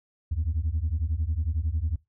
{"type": "beating tone pair", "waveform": "sine", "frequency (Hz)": [73.7, 84.7], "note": ["D2", "E2"], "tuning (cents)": [7, 48], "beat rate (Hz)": 11, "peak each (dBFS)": -26, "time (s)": [0.31, 1.96], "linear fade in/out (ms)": 10, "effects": ["noise-tail reverb RT60 0.2 s tail -22 dB re dry", "tanh soft clip ceiling -20 dBFS"]}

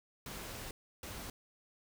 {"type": "noise bursts at uneven times", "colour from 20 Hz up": "pink", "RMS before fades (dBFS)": -45, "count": 2, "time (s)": [[0.26, 0.71], [1.03, 1.3]], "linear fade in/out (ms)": 2, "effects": []}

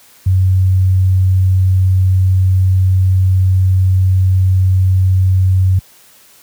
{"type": "tone", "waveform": "sine", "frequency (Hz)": 93.6, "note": "F#2", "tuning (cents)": 20, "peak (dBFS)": -7, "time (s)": [0.26, 5.79], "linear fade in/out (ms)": 5, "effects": ["white hiss -45 dBFS RMS until 6.42 s", "high-pass 60 Hz 12 dB/octave"]}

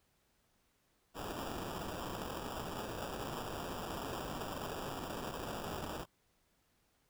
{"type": "noise with sample-and-hold", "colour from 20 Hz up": "white", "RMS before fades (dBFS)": -42, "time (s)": [1.14, 6.06], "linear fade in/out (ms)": 50, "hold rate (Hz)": 2100, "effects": ["pink hiss -75 dBFS RMS until 7.09 s"]}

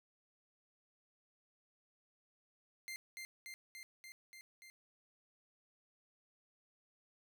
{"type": "tone with echo", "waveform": "sawtooth", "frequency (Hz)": 2093, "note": "C7", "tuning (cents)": 0, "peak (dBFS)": -40, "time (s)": [2.88, 2.96], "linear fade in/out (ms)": 0, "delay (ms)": 290, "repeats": 6, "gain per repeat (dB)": -2, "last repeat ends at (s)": 4.7, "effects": []}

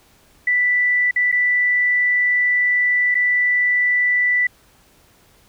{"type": "tone with dropouts", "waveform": "sine", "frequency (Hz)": 1975.5, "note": "B6", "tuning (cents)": 0, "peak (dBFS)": -14, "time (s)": [0.47, 4.47], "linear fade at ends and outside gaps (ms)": 5, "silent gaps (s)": [[1.111, 1.16], [1.317, 1.324], [3.145, 3.151]], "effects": ["pink hiss -54 dBFS RMS until 5.48 s"]}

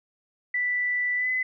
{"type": "tone with pitch glide", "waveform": "sine", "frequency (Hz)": [1975.5, 2019], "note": ["B6", "B6"], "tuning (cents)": [0, 38], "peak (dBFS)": -23, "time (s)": [0.54, 1.43], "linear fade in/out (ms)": 5, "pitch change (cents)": 38, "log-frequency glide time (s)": [1.16, 1.3], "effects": []}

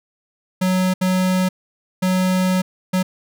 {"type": "tone bursts at uneven times", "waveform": "square", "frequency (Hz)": 185, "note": "F#3", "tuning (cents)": 0, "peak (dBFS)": -16, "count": 4, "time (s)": [[0.61, 0.94], [1.01, 1.49], [2.02, 2.62], [2.93, 3.03]], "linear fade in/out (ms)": 10, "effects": []}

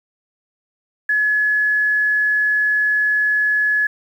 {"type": "tone", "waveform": "sine", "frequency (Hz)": 1700, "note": "G#6", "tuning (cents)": 40, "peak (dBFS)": -14, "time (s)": [1.09, 3.87], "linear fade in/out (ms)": 5, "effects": ["8-bit"]}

